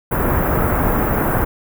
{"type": "band-stop noise", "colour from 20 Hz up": "pink", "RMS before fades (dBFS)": -17, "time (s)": [0.11, 1.45], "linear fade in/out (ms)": 10, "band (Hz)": [1600, 15000], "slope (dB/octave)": 24, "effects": []}